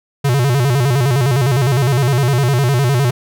square tone with vibrato, 130.81 Hz, C3, in tune, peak -12 dBFS, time 0.24-3.11 s, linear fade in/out 10 ms, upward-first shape square, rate 9.8 Hz, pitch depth 130 cents each way, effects none

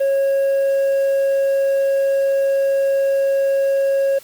sine tone with hard clipping, 548 Hz, C#5, 20 cents flat, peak -15 dBFS, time 0-4.19 s, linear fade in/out 10 ms, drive 2 dB, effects white hiss -44 dBFS RMS until 4.23 s + Opus 32 kbps

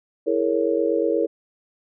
sine chord, A# half-diminished seventh, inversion second, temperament equal with one note detuned, 329.6 / 417.7 / 466.2 / 554.4 Hz, E4 / G#4 / A#4 / C#5, 0 / +10 / 0 / 0 cents, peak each -24 / -25 / -22 / -25 dBFS, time 0.26-1.27 s, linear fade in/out 20 ms, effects none

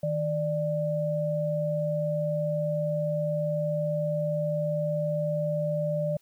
sine tone pair together, 156.8 / 592 Hz, D#3 / D5, +14 / +14 cents, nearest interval octave + major seventh, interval 2300 cents, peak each -29 / -27 dBFS, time 0.03-6.17 s, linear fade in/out 5 ms, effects white hiss -66 dBFS RMS until 6.21 s

